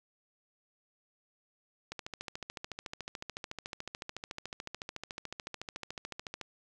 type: click train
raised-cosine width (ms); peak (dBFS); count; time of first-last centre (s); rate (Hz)
0.2; -22; 63; 1.92-6.413; 13.8
effects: none